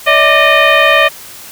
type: tone with frequency modulation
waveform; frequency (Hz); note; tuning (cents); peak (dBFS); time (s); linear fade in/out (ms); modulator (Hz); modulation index
sine; 641; E5; -49; -5; 0.06-1.09; 20; 608; 3.9
effects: white hiss -32 dBFS RMS until 1.51 s